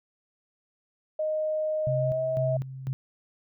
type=tone with pitch glide; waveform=sine; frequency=620 to 640.8 Hz; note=D#5 to E5; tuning=-6 to -49 cents; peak=-25 dBFS; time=1.19-2.57 s; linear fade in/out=5 ms; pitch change=+57 cents; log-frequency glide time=1.98-2.2 s
type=tone with tremolo; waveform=sine; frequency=132.3 Hz; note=C3; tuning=20 cents sharp; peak=-26 dBFS; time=1.87-2.93 s; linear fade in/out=0 ms; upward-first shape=square; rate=2 Hz; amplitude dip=70%
effects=none